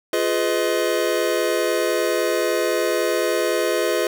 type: chord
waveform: square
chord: F half-diminished seventh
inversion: none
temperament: just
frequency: 349.2 / 419.1 / 502.9 / 628.6 Hz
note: F4 / Ab4 / Cb5 / Eb5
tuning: 0 / +16 / +31 / +18 cents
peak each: -25 dBFS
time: 0.13-4.07 s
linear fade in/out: 2 ms
effects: none